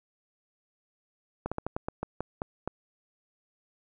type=slowing click train; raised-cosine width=1 ms; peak=-17 dBFS; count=10; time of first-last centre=1.46-2.676 s; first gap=56 ms; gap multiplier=1.21; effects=none